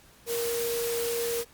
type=tone in noise; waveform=sine; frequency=469.1 Hz; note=A#4; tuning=11 cents sharp; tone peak=-28 dBFS; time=0.26-1.45 s; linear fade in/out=50 ms; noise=white; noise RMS=-34 dBFS; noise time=0.26-1.45 s; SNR=+3 dB; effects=pink hiss -56 dBFS RMS until 1.53 s + Opus 48 kbps